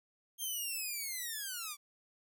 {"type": "linear sweep", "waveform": "5% pulse", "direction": "down", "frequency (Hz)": [3211, 1130], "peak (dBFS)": -28, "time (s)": [0.38, 1.77], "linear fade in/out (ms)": 50, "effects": []}